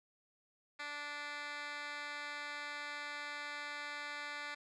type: tone with band-pass filter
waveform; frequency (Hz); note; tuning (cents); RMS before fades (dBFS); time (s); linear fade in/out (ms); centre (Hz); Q
10% pulse; 292.3; D4; -8; -44; 0.79-4.55; 10; 2500; 1.7
effects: resampled to 22050 Hz